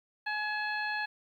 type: harmonic tone with a mistuned harmonic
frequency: 844 Hz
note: G#5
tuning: 28 cents sharp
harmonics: 1 / 2 / 3 / 4 / 5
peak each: -36 / -33 / -40 / -50 / -43 dBFS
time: 0.26-1.06 s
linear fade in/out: 10 ms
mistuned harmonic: 3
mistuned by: +45 cents
effects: 11-bit